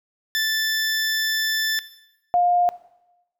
20% pulse / sine tone pair in turn, 1760 / 707.6 Hz, A6 / F5, 0 / +23 cents, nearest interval octave + major third, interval 1577 cents, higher first, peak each -15 / -15 dBFS, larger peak neither, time 0.35-1.79 / 2.34-2.69 s, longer first, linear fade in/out 0 ms, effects noise-tail reverb RT60 0.9 s tail -17 dB re dry

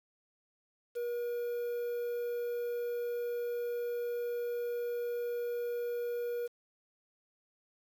triangle tone with quantisation, 479 Hz, A#4, 47 cents sharp, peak -31 dBFS, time 0.95-6.48 s, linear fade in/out 20 ms, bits 9, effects none

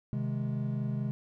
triangle chord, Ab major, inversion first, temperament equal, 130.81 / 155.56 / 207.7 Hz, C3 / Eb3 / Ab3, 0 / 0 / 0 cents, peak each -30 / -36 / -33 dBFS, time 0.13-1.11 s, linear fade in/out 0 ms, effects none

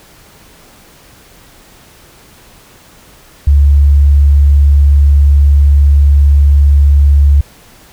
sine tone, 71.2 Hz, C#2, 47 cents sharp, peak -3 dBFS, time 3.47-7.41 s, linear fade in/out 5 ms, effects pink hiss -41 dBFS RMS until 7.92 s

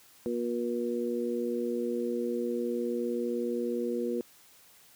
harmonic tone, 119.6 Hz, A#2, 45 cents sharp, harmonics 2 / 3 / 4, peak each -33 / -33 / -33 dBFS, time 0.26-4.21 s, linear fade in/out 0 ms, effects white hiss -58 dBFS RMS until 4.95 s + high-pass 60 Hz 12 dB/octave

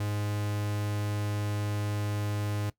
45% pulse tone, 103.83 Hz, G#2, in tune, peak -29 dBFS, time 0-2.7 s, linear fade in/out 5 ms, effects noise-tail reverb RT60 0.1 s tail -18 dB re dry

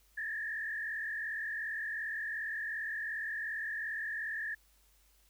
sine tone with frequency modulation, 1760 Hz, A6, in tune, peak -35 dBFS, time 0.17-4.55 s, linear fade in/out 10 ms, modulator 42.7 Hz, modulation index 1.9, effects added 50 Hz sine -67 dBFS peak until 5.29 s + white hiss -69 dBFS RMS until 5.29 s

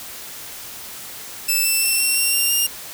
5% pulse tone with pitch steps, 2637 / 2665 / 2692 / 2721 / 2749 / 2778 / 2807 Hz, E7 / E7 / E7 / F7 / F7 / F7 / F7, 0 / +18 / +36 / -46 / -28 / -10 / +8 cents, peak -8 dBFS, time 1.48-2.67 s, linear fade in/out 10 ms, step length 170 ms, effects white hiss -35 dBFS RMS until 2.93 s

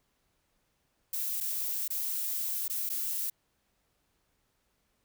violet noise with dropouts, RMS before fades -33 dBFS, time 1.13-3.3 s, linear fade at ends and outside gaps 5 ms, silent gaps 1.404-1.408 / 1.88-1.903 / 2.681-2.697 / 2.892-2.899 s, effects pink hiss -75 dBFS RMS until 5.04 s

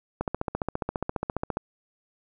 click train, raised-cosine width 1 ms, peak -13 dBFS, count 21, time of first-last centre 0.21-1.571 s, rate 14.7 Hz, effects none

